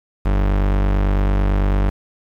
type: tone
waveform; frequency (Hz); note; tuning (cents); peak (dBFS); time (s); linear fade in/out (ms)
40% pulse; 49.02; G1; +1; -13; 0.25-1.9; 10
effects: low-pass 2000 Hz 12 dB/octave + 7-bit

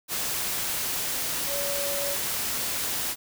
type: tone in noise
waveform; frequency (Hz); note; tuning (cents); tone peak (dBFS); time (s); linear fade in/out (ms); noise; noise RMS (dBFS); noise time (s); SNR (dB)
sine; 566; C#5; +36; -31; 1.47-2.17; 50; white; -29; 0.08-3.16; -5
effects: none

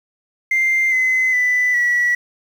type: tone with pitch steps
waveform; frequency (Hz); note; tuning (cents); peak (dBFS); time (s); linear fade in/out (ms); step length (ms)
sine; 2094 / 2041 / 1990.2 / 1940.3; C7 / C7 / B6 / B6; +1 / -44 / +13 / -31; -12; 0.51-2.15; 5; 410
effects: tanh soft clip ceiling -11 dBFS + 7-bit

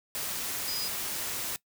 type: tone in noise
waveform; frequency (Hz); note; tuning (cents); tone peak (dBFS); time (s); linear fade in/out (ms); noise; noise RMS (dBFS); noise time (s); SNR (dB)
sine; 4953; D#8; -9; -33; 0.68-0.88; 0; white; -34; 0.15-1.56; -2
effects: noise-tail reverb RT60 0.1 s tail -20 dB re dry

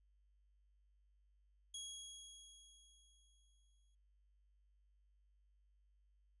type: tone with exponential decay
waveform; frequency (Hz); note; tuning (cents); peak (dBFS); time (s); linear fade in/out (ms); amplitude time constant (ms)
20% pulse; 3312; G#7; -5; -40; 1.74-3.95; 5; 480
effects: added 50 Hz sine -70 dBFS peak until 6.4 s + resampled to 24000 Hz

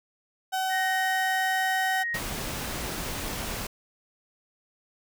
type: tone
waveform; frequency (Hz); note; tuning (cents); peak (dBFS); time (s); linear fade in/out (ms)
35% pulse; 757; F#5; +39; -24; 0.52-2.04; 20
type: tone with pitch glide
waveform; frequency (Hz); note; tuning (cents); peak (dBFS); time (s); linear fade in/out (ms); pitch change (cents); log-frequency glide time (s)
sine; 1864.7 to 1876.6; A#6 to A#6; 0 to +11; -27; 0.69-2.2; 50; +11; 0.86-1.96
type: noise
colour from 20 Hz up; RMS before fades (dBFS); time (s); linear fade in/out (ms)
pink; -33; 2.14-3.67; 5
effects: none

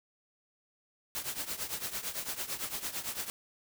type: noise with tremolo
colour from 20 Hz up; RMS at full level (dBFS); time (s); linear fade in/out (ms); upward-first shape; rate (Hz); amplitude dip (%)
white; -34; 1.15-3.3; 0; triangle; 8.9; 85
effects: none

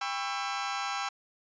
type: chord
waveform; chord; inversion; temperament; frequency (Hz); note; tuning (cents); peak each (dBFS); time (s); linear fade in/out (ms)
sawtooth; C# half-diminished seventh; second; just; 798.3 / 997.9 / 1108.7 / 1330.5; G5 / B5 / C#6 / E6; +31 / +18 / 0 / +16; -31 / -37 / -35 / -32; 0.01-1.09; 5
effects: resampled to 16000 Hz

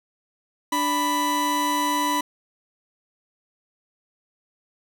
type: tone pair together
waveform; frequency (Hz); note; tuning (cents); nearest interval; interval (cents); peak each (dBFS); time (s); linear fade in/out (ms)
40% pulse; 293.7 / 987.8; D4 / B5; 0 / 0; octave + major sixth; 2100; -26 / -21; 0.72-2.21; 5
effects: none

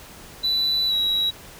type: tone with pitch glide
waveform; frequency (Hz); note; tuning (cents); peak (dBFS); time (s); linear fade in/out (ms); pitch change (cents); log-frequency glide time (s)
sine; 3974 to 3872; B7 to B7; +10 to -35; -17; 0.43-1.31; 20; -45; 0.87-0.94
effects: tanh soft clip ceiling -17 dBFS + pink hiss -43 dBFS RMS until 1.59 s

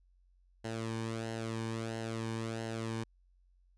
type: tone with flanger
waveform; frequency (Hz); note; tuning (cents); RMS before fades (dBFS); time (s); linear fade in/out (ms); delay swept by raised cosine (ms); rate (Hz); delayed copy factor
sawtooth; 113; A2; +47; -38; 0.64-3.04; 10; 0.84 to 1.52; 1.5; -0.65
effects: added 45 Hz sine -64 dBFS peak until 3.77 s + resampled to 22050 Hz

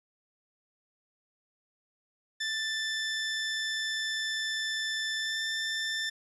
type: tone with pitch glide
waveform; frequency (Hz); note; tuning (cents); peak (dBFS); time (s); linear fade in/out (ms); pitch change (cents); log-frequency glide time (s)
20% pulse; 1765 to 1779.3; A6 to A6; +5 to +19; -25; 2.4-6.1; 10; +14; 5.19-5.4
effects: resampled to 24000 Hz + 10-bit

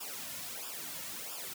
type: noise with flanger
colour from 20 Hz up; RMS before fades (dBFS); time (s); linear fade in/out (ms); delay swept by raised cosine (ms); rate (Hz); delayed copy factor
white; -42; 0-1.54; 10; 0.48 to 2.58; 1.5; -0.8
effects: none

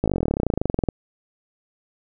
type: slowing click train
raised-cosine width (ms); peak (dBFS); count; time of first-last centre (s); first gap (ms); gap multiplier
2; -7; 28; 0.04-0.888; 18; 1.04
effects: none

